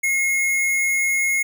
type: tone with sample-and-hold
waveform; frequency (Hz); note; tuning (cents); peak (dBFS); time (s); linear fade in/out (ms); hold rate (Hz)
sine; 2155; C#7; -49; -17; 0.03-1.43; 10; 8820
effects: none